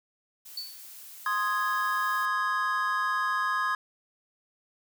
blue noise, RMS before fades -46 dBFS, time 0.45-2.26 s, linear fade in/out 10 ms
sine tone with exponential decay, 4482 Hz, C#8, 18 cents sharp, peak -30 dBFS, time 0.57-0.88 s, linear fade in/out 5 ms, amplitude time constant 66 ms
triangle chord, Ab major, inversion first, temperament equal, 1046.5 / 1244.5 / 1661.2 Hz, C6 / Eb6 / Ab6, 0 / 0 / 0 cents, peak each -28 dBFS, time 1.26-3.75 s, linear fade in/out 2 ms
effects none

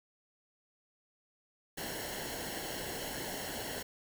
pink noise with comb filter, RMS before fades -40 dBFS, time 1.77-3.83 s, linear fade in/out 10 ms, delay 0.82 ms, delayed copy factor -0.7, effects none

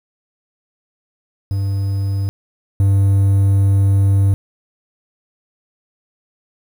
triangle tone pair in turn, 98.4 / 98.4 Hz, G2 / G2, +7 / +7 cents, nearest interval unison, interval 0 cents, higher neither, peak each -14 / -8 dBFS, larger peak second, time 1.51-2.29 / 2.8-4.34 s, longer second, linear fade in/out 0 ms, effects 7-bit

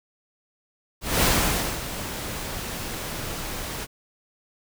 pink noise with ADSR envelope, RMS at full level -19 dBFS, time 1.01-3.87 s, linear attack 220 ms, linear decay 560 ms, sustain -13 dB, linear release 37 ms, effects none

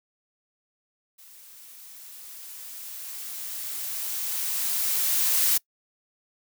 blue noise with level ramp, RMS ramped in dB -50 to -21 dBFS, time 1.18-5.58 s, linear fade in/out 10 ms, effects noise-tail reverb RT60 0.1 s tail -24 dB re dry

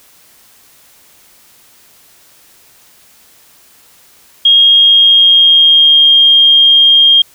sine tone with pitch glide, 3255 to 3221 Hz, G#7 to G7, -36 to +46 cents, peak -3 dBFS, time 4.45-7.22 s, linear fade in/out 5 ms, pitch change -18 cents, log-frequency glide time 4.57-6.15 s, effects white hiss -45 dBFS RMS until 7.34 s

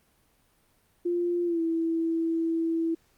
sine tone with pitch glide, 348.5 to 328.9 Hz, F4 to E4, -4 to -4 cents, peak -24 dBFS, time 1.05-2.95 s, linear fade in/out 10 ms, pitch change -100 cents, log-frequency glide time 1.45-1.61 s, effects pink hiss -66 dBFS RMS until 3.17 s + Opus 32 kbps

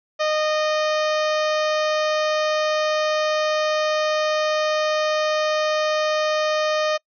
harmonic tone, 615 Hz, D#5, 20 cents flat, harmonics 1 / 2 / 3 / 4 / 5 / 6 / 7 / 8 / 9 / 10, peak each -20 / -26 / -30 / -32 / -34 / -36 / -37 / -38 / -39 / -40 dBFS, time 0.19-6.98 s, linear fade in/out 20 ms, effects noise-tail reverb RT60 0.1 s tail -25 dB re dry

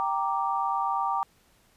sine chord, G minor, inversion none, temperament equal, 784 / 932.3 / 1174.7 Hz, G5 / Bb5 / D6, 0 / 0 / 0 cents, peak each -29 dBFS, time 0-1.23 s, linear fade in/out 0 ms, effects pink hiss -63 dBFS RMS until 1.76 s + resampled to 32000 Hz

